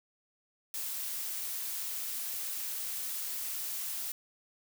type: noise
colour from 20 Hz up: blue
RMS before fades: -37 dBFS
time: 0.74-4.12 s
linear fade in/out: 2 ms
effects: none